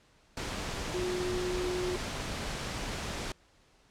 sine tone in noise, 362 Hz, F#4, 38 cents flat, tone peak -31 dBFS, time 0.94-1.96 s, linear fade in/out 2 ms, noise pink, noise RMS -36 dBFS, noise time 0.37-3.32 s, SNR +2 dB, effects pink hiss -64 dBFS RMS until 3.9 s + low-pass 7000 Hz 12 dB/octave

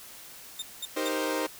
sawtooth tone bursts, 3640 Hz, A#7, 42 cents flat, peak -29 dBFS, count 3, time 0.59-1.086 s, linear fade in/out 5 ms, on 32 ms, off 200 ms
sawtooth chord, C minor seventh, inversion first, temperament equal, 311.1 / 392 / 466.2 / 523.3 Hz, Eb4 / G4 / Bb4 / C5, 0 / 0 / 0 / 0 cents, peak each -28 / -32 / -31 / -28 dBFS, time 0.96-1.47 s, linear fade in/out 10 ms
effects white hiss -47 dBFS RMS until 1.59 s

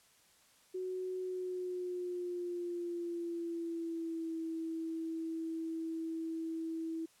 sine tone with pitch glide, 370 to 325.8 Hz, F#4 to E4, 0 to -20 cents, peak -36 dBFS, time 0.74-7.06 s, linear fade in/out 10 ms, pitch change -220 cents, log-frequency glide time 1.2-4.36 s, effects white hiss -66 dBFS RMS until 7.2 s + low-pass 11000 Hz 12 dB/octave

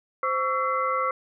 sine tone cluster, 520 / 1127 / 1335 / 2048 Hz, C5 / C#6 / E6 / C7, -11 / +28 / +22 / -38 cents, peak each -29 / -26 / -27 / -34 dBFS, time 0.23-1.11 s, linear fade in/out 2 ms, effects none

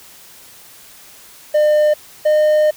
triangle tone pair in turn, 603 / 609.7 Hz, D5 / D#5, +46 / -35 cents, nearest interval unison, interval 19 cents, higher second, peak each -8 dBFS, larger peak neither, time 1.54-1.94 / 2.25-2.71 s, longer second, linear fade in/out 10 ms, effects white hiss -42 dBFS RMS until 2.76 s

